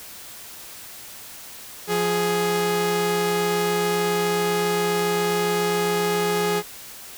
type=tone pair together; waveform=sawtooth; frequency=174.61 / 416.6 Hz; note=F3 / G#4; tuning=0 / +5 cents; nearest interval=octave + minor third; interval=1505 cents; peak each=-23 / -17 dBFS; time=1.87-6.63 s; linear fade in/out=50 ms; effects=white hiss -40 dBFS RMS until 7.17 s